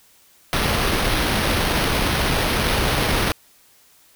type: noise with sample-and-hold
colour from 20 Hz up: pink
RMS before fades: -20 dBFS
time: 0.53-3.32 s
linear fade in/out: 0 ms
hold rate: 7350 Hz
effects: white hiss -54 dBFS RMS until 4.15 s

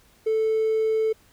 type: tone with hard clipping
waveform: triangle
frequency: 440 Hz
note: A4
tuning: in tune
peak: -20 dBFS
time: 0.26-1.13 s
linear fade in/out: 10 ms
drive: 4 dB
effects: pink hiss -58 dBFS RMS until 1.32 s

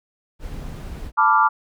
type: noise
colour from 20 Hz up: brown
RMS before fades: -32 dBFS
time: 0.39-1.12 s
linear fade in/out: 50 ms
type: chord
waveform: sine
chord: B half-diminished seventh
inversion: third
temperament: equal with one note detuned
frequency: 880 / 987.8 / 1174.7 / 1391.3 Hz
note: A5 / B5 / D6 / F6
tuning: 0 / 0 / 0 / -7 cents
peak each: -18 / -21 / -16 / -20 dBFS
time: 1.17-1.49 s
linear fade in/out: 20 ms
effects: none

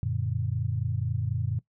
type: chord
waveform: sine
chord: Gb augmented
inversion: none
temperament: equal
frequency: 92.5 / 116.54 / 146.83 Hz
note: Gb2 / Bb2 / D3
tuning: 0 / 0 / 0 cents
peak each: -31 / -29 / -33 dBFS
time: 0.03-1.59 s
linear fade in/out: 0 ms
effects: noise-tail reverb RT60 0.1 s tail -18 dB re dry

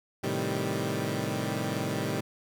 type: chord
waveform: 15% pulse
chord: A half-diminished seventh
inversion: none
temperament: equal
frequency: 110 / 130.81 / 155.56 / 196 Hz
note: A2 / C3 / Eb3 / G3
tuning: 0 / 0 / 0 / 0 cents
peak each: -28 dBFS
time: 0.23-2.21 s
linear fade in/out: 10 ms
effects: none

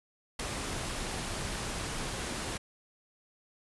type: noise with ADSR envelope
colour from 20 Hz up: pink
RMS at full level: -30 dBFS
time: 0.39-2.58 s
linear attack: 7 ms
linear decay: 6 ms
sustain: -6 dB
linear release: 13 ms
effects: resampled to 24000 Hz

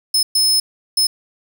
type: tone bursts at uneven times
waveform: sawtooth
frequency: 5200 Hz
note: E8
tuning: 24 cents flat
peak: -10 dBFS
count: 3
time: 0.14-0.23 / 0.35-0.6 / 0.97-1.07 s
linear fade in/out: 5 ms
effects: none

